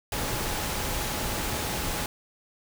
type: tone in noise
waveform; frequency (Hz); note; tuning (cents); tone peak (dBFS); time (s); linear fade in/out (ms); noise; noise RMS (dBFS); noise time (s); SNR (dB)
sine; 843; G#5; +26; -41; 0.12-2.06; 2; pink; -30; 0.12-2.06; -14
effects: none